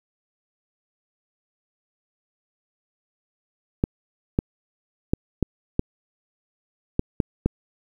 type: clicks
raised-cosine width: 3 ms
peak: -6 dBFS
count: 8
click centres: 3.839 / 4.389 / 5.135 / 5.427 / 5.794 / 6.994 / 7.202 / 7.46 s
effects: 8-bit